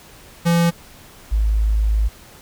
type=tone pair in turn; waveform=square / sine; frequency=170 / 53.39 Hz; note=F3 / G#1; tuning=-46 / +49 cents; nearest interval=octave + minor sixth; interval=2005 cents; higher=first; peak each=-14 / -14 dBFS; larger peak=neither; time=0.45-0.71 / 1.31-2.09 s; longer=second; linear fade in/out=20 ms; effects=pink hiss -44 dBFS RMS until 2.41 s